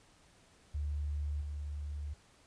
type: tone with level steps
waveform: sine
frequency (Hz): 73.42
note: D2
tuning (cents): 0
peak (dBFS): -33 / -37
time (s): 0.74-2.14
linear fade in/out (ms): 10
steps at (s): 1.41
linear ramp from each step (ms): 5
effects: pink hiss -64 dBFS RMS until 2.46 s + resampled to 22050 Hz